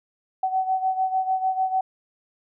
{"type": "beating tone pair", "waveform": "sine", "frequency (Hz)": [754, 760.7], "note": ["F#5", "F#5"], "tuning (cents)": [32, 48], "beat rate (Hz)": 6.7, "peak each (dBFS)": [-22, -27], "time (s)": [0.43, 1.81], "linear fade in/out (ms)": 5, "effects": []}